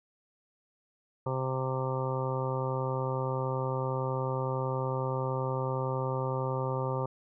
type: harmonic tone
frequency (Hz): 130.81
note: C3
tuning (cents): 0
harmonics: 1 / 2 / 3 / 4 / 5 / 6 / 7 / 8 / 9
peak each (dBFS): -32 / -43 / -37 / -35 / -46 / -44 / -38 / -45 / -40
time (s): 1.26-7.06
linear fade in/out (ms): 5
effects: none